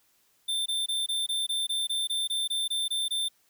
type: tone bursts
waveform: square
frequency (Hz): 3567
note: A7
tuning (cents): +23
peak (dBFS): -27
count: 14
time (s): 0.48-3.286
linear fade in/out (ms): 10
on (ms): 180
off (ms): 22
effects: white hiss -67 dBFS RMS until 3.49 s